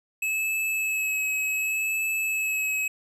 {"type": "tone with vibrato", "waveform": "square", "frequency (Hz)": 2585, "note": "E7", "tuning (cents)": -34, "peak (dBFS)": -25, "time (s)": [0.22, 2.88], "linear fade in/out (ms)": 5, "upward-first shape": "sine", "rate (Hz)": 0.67, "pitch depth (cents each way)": 18, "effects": []}